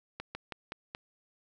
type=slowing click train; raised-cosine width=0.3 ms; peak=-22 dBFS; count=5; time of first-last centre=0.2-0.949 s; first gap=150 ms; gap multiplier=1.15; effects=none